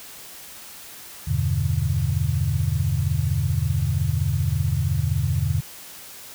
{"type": "chord", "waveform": "sine", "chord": "E minor seventh", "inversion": "none", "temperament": "equal", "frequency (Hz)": [82.41, 98, 123.47, 146.83], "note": ["E2", "G2", "B2", "D3"], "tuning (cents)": [0, 0, 0, 0], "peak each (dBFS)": -25, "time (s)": [1.27, 5.61], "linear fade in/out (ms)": 10, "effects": ["white hiss -41 dBFS RMS until 6.34 s"]}